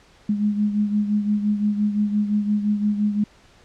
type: beating tone pair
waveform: sine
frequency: 207.3 / 213.1 Hz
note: G#3 / G#3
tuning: -3 / +45 cents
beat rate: 5.8 Hz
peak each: -19 / -26 dBFS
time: 0.29-3.24 s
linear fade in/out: 5 ms
effects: pink hiss -53 dBFS RMS until 3.64 s + low-pass 6000 Hz 12 dB/octave